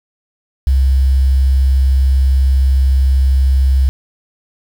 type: tone with quantisation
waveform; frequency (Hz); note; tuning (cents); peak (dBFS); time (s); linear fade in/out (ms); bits
sine; 66.5; C2; +29; -8; 0.67-3.89; 0; 6
effects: none